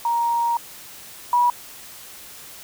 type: tone pair in turn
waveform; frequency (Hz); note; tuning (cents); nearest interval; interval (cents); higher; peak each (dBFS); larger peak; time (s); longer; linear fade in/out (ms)
sine; 938 / 969.4; A#5 / B5; +11 / -32; minor second; 57; second; -18 / -14; second; 0.05-0.57 / 1.33-1.5; first; 2
effects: white hiss -41 dBFS RMS until 2.63 s